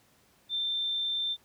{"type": "tone", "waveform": "sine", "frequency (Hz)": 3571, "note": "A7", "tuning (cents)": 25, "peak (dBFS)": -28, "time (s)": [0.49, 1.37], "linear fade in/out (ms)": 50, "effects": ["pink hiss -64 dBFS RMS until 1.44 s", "high-pass 80 Hz 12 dB/octave"]}